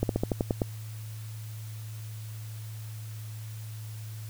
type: slowing click train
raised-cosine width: 2 ms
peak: -12 dBFS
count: 8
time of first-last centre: 0.03-0.618 s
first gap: 62 ms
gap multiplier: 1.1
effects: added 109 Hz sine -37 dBFS peak until 4.29 s + white hiss -51 dBFS RMS until 4.29 s